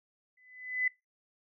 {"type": "tone with exponential growth", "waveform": "sine", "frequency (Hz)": 2008, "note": "B6", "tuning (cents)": 28, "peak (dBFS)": -24, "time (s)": [0.37, 0.88], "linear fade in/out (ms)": 5, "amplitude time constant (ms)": 110, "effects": ["noise-tail reverb RT60 0.2 s tail -21 dB re dry"]}